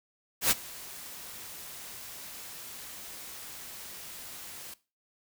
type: noise with ADSR envelope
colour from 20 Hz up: white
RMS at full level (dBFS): -22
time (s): 0.41-4.74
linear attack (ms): 100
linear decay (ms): 25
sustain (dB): -22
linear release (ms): 5
effects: noise-tail reverb RT60 0.3 s tail -18 dB re dry